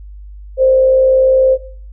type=tone with frequency modulation; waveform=sine; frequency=523.3 Hz; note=C5; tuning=in tune; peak=-7 dBFS; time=0.57-1.58 s; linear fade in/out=50 ms; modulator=62.9 Hz; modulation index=0.33; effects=noise-tail reverb RT60 0.5 s tail -17 dB re dry + added 50 Hz sine -30 dBFS peak until 1.92 s